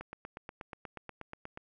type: click train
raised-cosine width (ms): 0.5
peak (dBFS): -27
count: 14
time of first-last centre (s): 0.01-1.574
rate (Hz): 8.31
effects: none